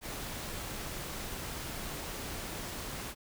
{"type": "noise", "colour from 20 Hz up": "pink", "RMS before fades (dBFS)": -40, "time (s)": [0.01, 3.15], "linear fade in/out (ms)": 50, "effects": []}